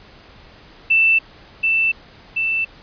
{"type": "tone with echo", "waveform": "sine", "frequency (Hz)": 2662, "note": "E7", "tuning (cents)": 16, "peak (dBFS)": -11, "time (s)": [0.9, 1.19], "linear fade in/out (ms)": 10, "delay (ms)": 730, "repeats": 2, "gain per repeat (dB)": -3, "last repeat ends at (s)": 2.65, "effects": ["pink hiss -45 dBFS RMS until 2.82 s", "resampled to 11025 Hz"]}